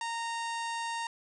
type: harmonic tone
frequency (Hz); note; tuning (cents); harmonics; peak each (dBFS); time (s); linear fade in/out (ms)
925; A#5; -14; 1 / 2 / 3 / 4 / 5 / 6 / 7 / 8 / 9 / 10; -34 / -40 / -44 / -46 / -48 / -50 / -51 / -52 / -53 / -54; 0.01-1.07; 2
effects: none